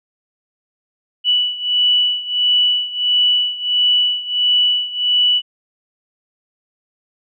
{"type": "beating tone pair", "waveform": "sine", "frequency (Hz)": [2957, 2958.5], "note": ["F#7", "F#7"], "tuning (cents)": [-2, -1], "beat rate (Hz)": 1.5, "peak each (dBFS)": [-15, -18], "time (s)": [1.24, 5.42], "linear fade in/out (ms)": 50, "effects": []}